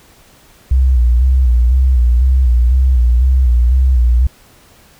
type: tone with vibrato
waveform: sine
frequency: 62.3 Hz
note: B1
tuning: 16 cents sharp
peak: -7 dBFS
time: 0.71-4.27 s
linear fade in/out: 5 ms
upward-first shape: square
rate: 2 Hz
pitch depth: 67 cents each way
effects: pink hiss -46 dBFS RMS until 4.99 s